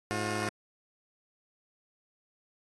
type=tone pair together; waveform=10% pulse; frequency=106.4 / 357.9 Hz; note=G#2 / F4; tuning=+42 / +42 cents; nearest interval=octave + major sixth; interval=2100 cents; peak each=-25 dBFS; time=0.11-0.49 s; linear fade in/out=0 ms; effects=AAC 32 kbps